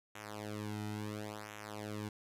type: tone with flanger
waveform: sawtooth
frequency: 105.6 Hz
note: G#2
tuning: 29 cents sharp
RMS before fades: -43 dBFS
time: 0.15-2.09 s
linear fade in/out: 5 ms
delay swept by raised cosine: 0.21 to 1.81 ms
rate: 0.72 Hz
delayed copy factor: -0.95
effects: resampled to 32000 Hz + 11-bit